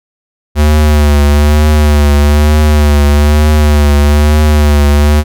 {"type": "tone with vibrato", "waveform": "square", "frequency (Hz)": 74.2, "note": "D2", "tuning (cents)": 18, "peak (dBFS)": -5, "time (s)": [0.55, 5.24], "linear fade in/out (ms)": 50, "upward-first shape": "triangle", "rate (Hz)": 1.1, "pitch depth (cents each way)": 51, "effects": []}